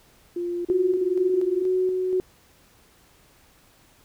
sine tone bursts, 349.2 Hz, F4, in tune, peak -25 dBFS, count 4, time 0.36-1.625 s, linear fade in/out 5 ms, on 290 ms, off 35 ms
sine tone with tremolo, 370 Hz, F#4, in tune, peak -19 dBFS, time 0.7-2.2 s, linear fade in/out 0 ms, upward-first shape square, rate 2.1 Hz, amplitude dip 30%
effects pink hiss -57 dBFS RMS until 4.04 s

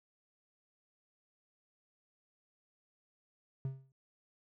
triangle tone with exponential decay, 133.5 Hz, C3, 35 cents sharp, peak -30 dBFS, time 3.65-3.92 s, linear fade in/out 2 ms, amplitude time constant 57 ms, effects none

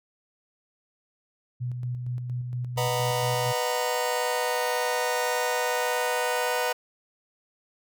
sine tone with tremolo, 123.47 Hz, B2, in tune, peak -27 dBFS, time 1.6-3.53 s, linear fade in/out 20 ms, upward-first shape square, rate 4.3 Hz, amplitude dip 35%
sawtooth chord, B major seventh, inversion none, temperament just, 493.9 / 617.4 / 740.8 / 926 Hz, B4 / D#5 / F#5 / A#5, 0 / -14 / +2 / -12 cents, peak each -24 / -28 / -28 / -27 dBFS, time 2.77-6.73 s, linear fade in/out 10 ms
effects none

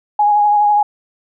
sine tone with vibrato, 830.6 Hz, G#5, in tune, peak -9 dBFS, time 0.19-0.83 s, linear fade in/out 5 ms, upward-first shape triangle, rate 12 Hz, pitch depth 26 cents each way, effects none

